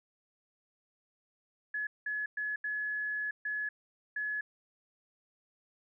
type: tone bursts at uneven times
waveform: sine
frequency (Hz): 1700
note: G#6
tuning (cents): +40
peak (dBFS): -32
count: 6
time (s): 1.74-1.87 / 2.06-2.26 / 2.37-2.56 / 2.64-3.31 / 3.45-3.69 / 4.16-4.41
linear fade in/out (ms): 5
effects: none